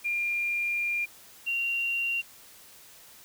sine tone pair in turn, 2400 / 2762 Hz, D7 / F7, +37 / -20 cents, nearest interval major second, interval 243 cents, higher second, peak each -26 dBFS, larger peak neither, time 0.04-1.06 / 1.46-2.22 s, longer first, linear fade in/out 20 ms, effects white hiss -52 dBFS RMS until 3.24 s

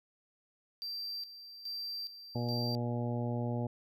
triangle tone with tremolo, 4699 Hz, D8, in tune, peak -36 dBFS, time 0.82-2.75 s, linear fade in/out 0 ms, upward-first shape square, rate 1.2 Hz, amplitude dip 70%
harmonic tone, 120 Hz, B2, 49 cents flat, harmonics 1 / 2 / 3 / 4 / 5 / 6 / 7, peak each -34 / -37 / -44 / -43 / -43 / -48 / -46 dBFS, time 2.35-3.67 s, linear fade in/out 5 ms
effects none

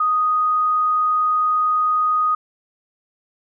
sine tone, 1244.5 Hz, D#6, in tune, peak -15 dBFS, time 0-2.35 s, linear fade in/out 5 ms, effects none

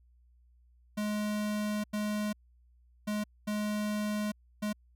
square tone bursts at uneven times, 210 Hz, G#3, 19 cents sharp, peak -31 dBFS, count 5, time 0.97-1.84 / 1.93-2.33 / 3.07-3.24 / 3.47-4.32 / 4.62-4.73 s, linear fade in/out 10 ms, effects added 60 Hz sine -60 dBFS peak until 4.95 s

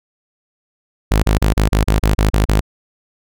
sawtooth tone bursts, 52.3 Hz, G#1, 13 cents sharp, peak -7 dBFS, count 10, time 1.11-2.607 s, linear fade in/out 5 ms, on 120 ms, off 33 ms, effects none

